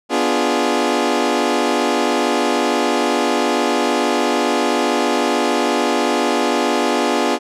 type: chord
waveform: 20% pulse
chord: B diminished seventh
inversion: none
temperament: equal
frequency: 246.9 / 293.7 / 349.2 / 415.3 Hz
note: B3 / D4 / F4 / Ab4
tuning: 0 / 0 / 0 / 0 cents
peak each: -16 dBFS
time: 0.09-7.39 s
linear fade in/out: 50 ms
effects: low-pass 8000 Hz 12 dB/octave